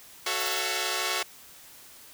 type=chord; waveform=5% pulse; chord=F# minor seventh; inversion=none; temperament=equal with one note detuned; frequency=370 / 440 / 554.4 / 675.8 Hz; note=F#4 / A4 / C#5 / E5; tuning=0 / 0 / 0 / +43 cents; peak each=-21 / -21 / -23 / -21 dBFS; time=0.26-1.23 s; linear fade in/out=5 ms
type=noise bursts; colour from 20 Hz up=violet; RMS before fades=-35 dBFS; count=4; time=0.4-0.597 s; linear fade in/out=5 ms; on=32 ms; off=23 ms
effects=white hiss -50 dBFS RMS until 2.13 s